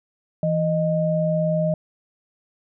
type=tone pair together; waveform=sine; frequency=164.7 / 619.1 Hz; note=E3 / D#5; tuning=-1 / -9 cents; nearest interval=octave + major seventh; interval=2292 cents; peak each=-21 dBFS; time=0.43-1.74 s; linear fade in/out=2 ms; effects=none